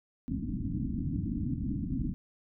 white low-pass noise, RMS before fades -33 dBFS, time 0.28-2.14 s, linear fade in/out 0 ms, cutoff 300 Hz, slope 96 dB/octave, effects none

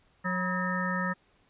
harmonic tone with a mistuned harmonic, 181.9 Hz, F#3, 29 cents flat, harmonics 1 / 3 / 5 / 7 / 9 / 10, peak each -31 / -38 / -38 / -34 / -41 / -33 dBFS, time 0.24-1.14 s, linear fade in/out 20 ms, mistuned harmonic 5, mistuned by +95 cents, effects pink hiss -66 dBFS RMS until 1.49 s + resampled to 8000 Hz

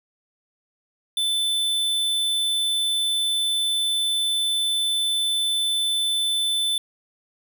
square tone, 3520 Hz, A7, in tune, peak -21 dBFS, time 1.17-6.78 s, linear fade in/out 2 ms, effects none

